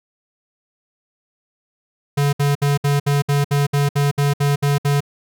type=tone bursts; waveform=square; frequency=142.8 Hz; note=D3; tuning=48 cents flat; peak=-15 dBFS; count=13; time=2.17-5.006 s; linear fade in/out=10 ms; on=160 ms; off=63 ms; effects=none